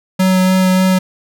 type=tone with vibrato; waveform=square; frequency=186.3 Hz; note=F#3; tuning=12 cents sharp; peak=-10 dBFS; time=0.19-0.99 s; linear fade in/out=10 ms; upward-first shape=sine; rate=3.4 Hz; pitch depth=10 cents each way; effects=none